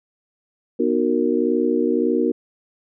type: chord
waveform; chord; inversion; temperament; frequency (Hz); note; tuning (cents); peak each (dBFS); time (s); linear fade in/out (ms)
sine; B major seventh; none; just; 246.9 / 308.7 / 370.4 / 463; B3 / D#4 / F#4 / A#4; 0 / -14 / +2 / -12; -22; 0.79-2.32; 10
effects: none